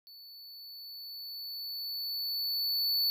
square tone with level ramp, 4468 Hz, C#8, 13 cents sharp, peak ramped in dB -50 to -26 dBFS, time 0.07-3.1 s, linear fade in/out 0 ms, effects none

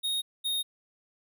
square tone pair in turn, 3729 / 3712 Hz, A#7 / A#7, 0 / -8 cents, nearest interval unison, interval 8 cents, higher first, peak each -28 dBFS, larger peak neither, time 0.03-0.22 / 0.44-0.63 s, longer neither, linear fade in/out 20 ms, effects none

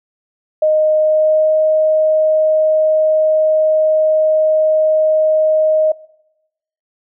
sine tone with pitch glide, 619 to 624 Hz, D#5 to D#5, -9 to +5 cents, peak -9 dBFS, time 0.62-5.92 s, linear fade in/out 5 ms, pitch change +14 cents, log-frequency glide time 1.01-1.55 s, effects noise-tail reverb RT60 0.9 s tail -22 dB re dry

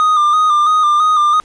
triangle tone with vibrato, 1220 Hz, D#6, 34 cents flat, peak -7 dBFS, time 0-1.4 s, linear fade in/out 0 ms, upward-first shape square, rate 3 Hz, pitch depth 35 cents each way, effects pink hiss -49 dBFS RMS until 1.44 s + resampled to 22050 Hz

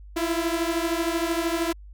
sawtooth beating tone pair, 328.8 / 341.8 Hz, E4 / F4, -4 / -37 cents, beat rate 13 Hz, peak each -22 / -23 dBFS, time 0.16-1.73 s, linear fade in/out 10 ms, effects added 50 Hz sine -41 dBFS peak until 1.93 s

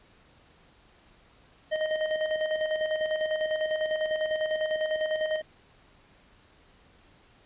square tone with tremolo, 622.3 Hz, D#5, in tune, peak -25 dBFS, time 1.71-5.42 s, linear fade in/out 20 ms, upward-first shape square, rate 10 Hz, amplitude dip 50%, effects pink hiss -59 dBFS RMS until 7.45 s + resampled to 8000 Hz

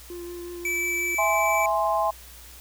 triangle tone with vibrato, 349.2 Hz, F4, in tune, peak -32 dBFS, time 0.1-1.15 s, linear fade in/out 2 ms, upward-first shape sine, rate 5.5 Hz, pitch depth 13 cents each way
square tone, 2311 Hz, D7, 28 cents flat, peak -25 dBFS, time 0.65-1.66 s, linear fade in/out 2 ms
sine chord, E augmented, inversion none, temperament equal, 659.3 / 830.6 / 1046.5 Hz, E5 / G#5 / B#5, 0 / 0 / 0 cents, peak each -25 dBFS, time 1.18-2.11 s, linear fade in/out 10 ms
effects added 60 Hz sine -47 dBFS peak until 2.6 s + white hiss -47 dBFS RMS until 2.6 s

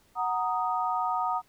sine chord, D# minor, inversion first, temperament equal, 740 / 932.3 / 1244.5 Hz, F#5 / A#5 / D#6, 0 / 0 / 0 cents, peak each -30 dBFS, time 0.15-1.42 s, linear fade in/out 50 ms, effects pink hiss -64 dBFS RMS until 1.48 s

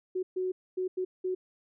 sine tone bursts at uneven times, 370 Hz, F#4, in tune, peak -28 dBFS, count 5, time 0.15-0.23 / 0.36-0.52 / 0.77-0.88 / 0.97-1.05 / 1.24-1.35 s, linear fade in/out 10 ms, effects none

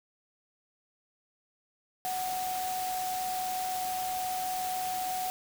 sine tone in noise, 741 Hz, F#5, 2 cents sharp, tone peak -31 dBFS, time 2.05-5.3 s, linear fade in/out 0 ms, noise white, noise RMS -39 dBFS, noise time 2.05-5.3 s, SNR +5 dB, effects none

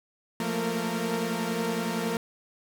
sawtooth tone cluster, 175 / 219.6 / 230.4 / 462.8 Hz, F3 / A3 / A#3 / A#4, +4 / -3 / -20 / -13 cents, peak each -29 dBFS, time 0.4-2.17 s, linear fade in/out 2 ms, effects none

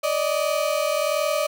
35% pulse tone pair together, 580 / 621.3 Hz, D5 / D#5, -22 / -3 cents, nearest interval minor second, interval 119 cents, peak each -22 dBFS, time 0.03-1.47 s, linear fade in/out 10 ms, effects none

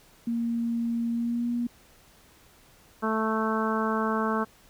sine tone with pitch glide, 233.1 to 239.1 Hz, A#3 to A#3, 0 to +44 cents, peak -25 dBFS, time 0.27-1.67 s, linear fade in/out 5 ms, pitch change +44 cents, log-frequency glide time 1.12-1.5 s
harmonic tone, 220 Hz, A3, in tune, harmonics 1 / 2 / 3 / 4 / 5 / 6 / 7, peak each -28 / -31 / -35 / -34 / -31 / -33 / -36 dBFS, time 3.02-4.45 s, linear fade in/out 20 ms
effects pink hiss -57 dBFS RMS until 4.69 s

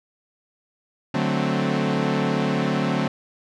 sawtooth chord, D dominant seventh, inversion none, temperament equal, 146.83 / 185 / 220 / 261.6 Hz, D3 / F#3 / A3 / C4, 0 / 0 / 0 / 0 cents, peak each -22 dBFS, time 1.14-3.08 s, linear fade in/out 5 ms, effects low-pass 4000 Hz 12 dB/octave

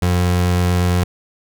30% pulse tone, 89.2 Hz, F2, 37 cents sharp, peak -11 dBFS, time 0.02-1.04 s, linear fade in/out 5 ms, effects none

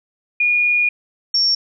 sine tone pair in turn, 2439 / 5487 Hz, D#7 / F8, -35 / -31 cents, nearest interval octave + major second, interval 1404 cents, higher second, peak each -13 / -13 dBFS, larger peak neither, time 0.4-0.89 / 1.34-1.55 s, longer first, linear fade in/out 5 ms, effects none

